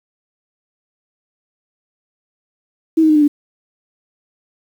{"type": "tone with pitch steps", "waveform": "sine", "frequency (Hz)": [322.2, 314.3, 306.6, 299.1, 291.7], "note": ["E4", "D#4", "D#4", "D4", "D4"], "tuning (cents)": [-39, 18, -25, 32, -12], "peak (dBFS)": -8, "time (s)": [2.97, 3.28], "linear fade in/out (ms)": 10, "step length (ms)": 62, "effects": ["7-bit"]}